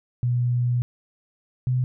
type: tone pair in turn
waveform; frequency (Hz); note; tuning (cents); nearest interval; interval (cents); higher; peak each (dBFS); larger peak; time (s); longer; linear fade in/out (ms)
sine; 122.3 / 126.54; B2 / B2; -16 / +43; minor second; 59; second; -19; neither; 0.23-0.82 / 1.67-1.84; first; 0
effects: none